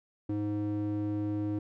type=tone with band-pass filter; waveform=square; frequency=104.1 Hz; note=G#2; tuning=5 cents sharp; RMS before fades=-32 dBFS; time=0.29-1.59 s; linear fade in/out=5 ms; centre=260 Hz; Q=3.9; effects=none